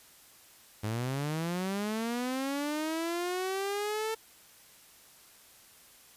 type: linear sweep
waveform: sawtooth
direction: up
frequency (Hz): 103.4 to 447.3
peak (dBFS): -27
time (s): 0.83-4.15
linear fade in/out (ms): 10
effects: white hiss -57 dBFS RMS until 6.16 s + resampled to 32000 Hz